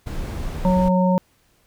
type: noise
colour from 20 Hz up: brown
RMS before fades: -27 dBFS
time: 0.06-0.89 s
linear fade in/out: 10 ms
type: harmonic tone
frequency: 183.5 Hz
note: F#3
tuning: 14 cents flat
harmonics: 1 / 3 / 5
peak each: -16 / -21 / -23 dBFS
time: 0.65-1.18 s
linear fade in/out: 0 ms
effects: pink hiss -61 dBFS RMS until 1.66 s